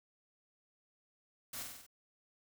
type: noise with echo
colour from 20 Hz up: white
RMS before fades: -44 dBFS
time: 1.53-1.63 s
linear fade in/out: 5 ms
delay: 47 ms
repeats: 5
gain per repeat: -3 dB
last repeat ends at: 1.865 s
effects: none